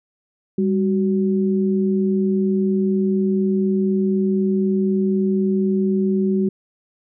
sine tone pair together, 198.12 / 374 Hz, G3 / F#4, +19 / +19 cents, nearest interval major seventh, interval 1100 cents, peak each -17 / -21 dBFS, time 0.58-6.49 s, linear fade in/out 5 ms, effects none

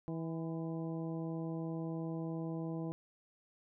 harmonic tone with a mistuned harmonic, 163 Hz, E3, 19 cents flat, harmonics 1 / 2 / 3 / 4 / 5 / 6, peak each -39 / -41 / -47 / -50 / -54 / -56 dBFS, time 0.08-2.92 s, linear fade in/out 0 ms, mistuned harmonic 6, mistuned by +50 cents, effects none

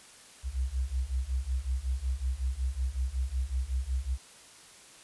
sine beating tone pair, 61.7 / 67.1 Hz, B1 / C2, -1 / +44 cents, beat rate 5.4 Hz, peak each -32 / -31 dBFS, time 0.43-4.18 s, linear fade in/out 50 ms, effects white hiss -53 dBFS RMS until 5.03 s + resampled to 24000 Hz

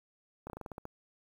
slowing click train, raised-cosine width 1 ms, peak -28 dBFS, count 9, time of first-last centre 0.47-0.854 s, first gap 29 ms, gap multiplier 1.14, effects 9-bit

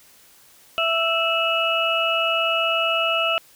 sine tone cluster, 659 / 1325 / 2626 / 2906 Hz, E5 / E6 / E7 / F#7, -1 / +9 / -7 / -32 cents, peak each -24 dBFS, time 0.78-3.38 s, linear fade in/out 0 ms, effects white hiss -52 dBFS RMS until 3.55 s

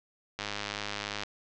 click train, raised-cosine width 0.2 ms, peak -16 dBFS, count 88, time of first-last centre 0.39-1.235 s, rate 103 Hz, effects low-pass 6000 Hz 12 dB/octave

